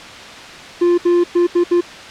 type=tone bursts at uneven times; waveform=triangle; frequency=349.2 Hz; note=F4; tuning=in tune; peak=-8 dBFS; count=5; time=0.81-0.98 / 1.05-1.24 / 1.35-1.47 / 1.55-1.64 / 1.71-1.81 s; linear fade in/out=10 ms; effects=white hiss -33 dBFS RMS until 2.1 s + low-pass 4000 Hz 12 dB/octave